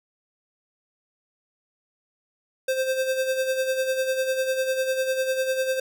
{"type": "tone with tremolo", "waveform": "square", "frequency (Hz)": 523.3, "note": "C5", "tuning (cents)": 0, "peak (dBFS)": -21, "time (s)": [2.68, 5.8], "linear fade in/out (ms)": 5, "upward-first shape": "sine", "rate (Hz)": 10, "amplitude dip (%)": 55, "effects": []}